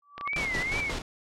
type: tone with exponential growth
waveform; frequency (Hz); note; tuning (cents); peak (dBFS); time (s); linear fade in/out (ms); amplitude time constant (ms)
sine; 1154; D6; -31; -27; 0.02-0.28; 5; 56
type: clicks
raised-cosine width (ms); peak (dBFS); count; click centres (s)
0.3; -22; 6; 0.18 / 0.211 / 0.276 / 0.333 / 0.364 / 0.457
type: tone with vibrato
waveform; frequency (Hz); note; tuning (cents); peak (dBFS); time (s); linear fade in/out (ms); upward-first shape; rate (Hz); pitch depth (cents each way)
sine; 2139; C7; +38; -28; 0.25-0.93; 50; triangle; 2.3; 170
type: noise with tremolo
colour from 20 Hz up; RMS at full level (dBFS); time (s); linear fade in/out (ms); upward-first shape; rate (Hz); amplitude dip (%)
pink; -32; 0.36-1.02; 2; square; 5.6; 55
effects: low-pass 6000 Hz 12 dB/octave